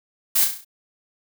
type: noise with echo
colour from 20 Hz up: blue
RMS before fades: -18 dBFS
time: 0.35-0.45 s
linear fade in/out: 10 ms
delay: 33 ms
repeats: 6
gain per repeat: -5 dB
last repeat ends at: 0.648 s
effects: none

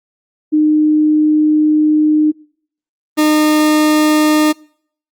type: tone pair in turn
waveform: sine / 40% pulse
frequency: 305.4 / 305.4 Hz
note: D#4 / D#4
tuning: -32 / -32 cents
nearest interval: unison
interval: 0 cents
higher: neither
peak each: -8 dBFS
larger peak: neither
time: 0.52-2.32 / 3.17-4.53 s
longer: first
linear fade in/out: 20 ms
effects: noise-tail reverb RT60 0.6 s tail -25 dB re dry + Opus 48 kbps

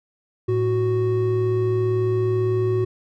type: tone pair together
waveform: triangle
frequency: 110.67 / 370 Hz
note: A2 / F#4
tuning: +11 / 0 cents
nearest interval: octave + major sixth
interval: 2089 cents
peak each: -20 / -18 dBFS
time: 0.48-2.85 s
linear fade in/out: 10 ms
effects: none

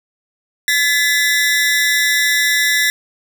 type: ring-modulated tone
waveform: sawtooth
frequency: 1864.7 Hz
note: A#6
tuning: in tune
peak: -6 dBFS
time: 0.68-2.9 s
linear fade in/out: 0 ms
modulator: 143 Hz
effects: none

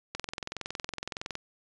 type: click train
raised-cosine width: 0.2 ms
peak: -17 dBFS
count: 27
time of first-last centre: 0.15-1.354 s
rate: 21.6 Hz
effects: resampled to 22050 Hz

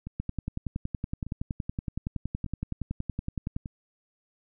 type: two click trains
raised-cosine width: 5 ms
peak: -24 / -18 dBFS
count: 4 / 37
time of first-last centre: 0.07-3.659 / 0.2-3.564 s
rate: 0.836 / 10.7 Hz
effects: none

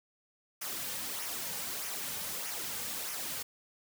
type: noise with flanger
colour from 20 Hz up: white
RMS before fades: -38 dBFS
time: 0.61-3.43 s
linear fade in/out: 10 ms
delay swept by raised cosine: 0.24 to 3.04 ms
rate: 1.6 Hz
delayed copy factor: -0.55
effects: none

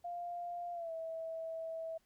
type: tone with pitch glide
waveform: sine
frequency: 698.5 to 651.7 Hz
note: F5 to E5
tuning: 0 to -20 cents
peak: -39 dBFS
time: 0.04-1.98 s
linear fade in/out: 10 ms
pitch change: -120 cents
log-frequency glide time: 0.73-0.92 s
effects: pink hiss -75 dBFS RMS until 2.05 s

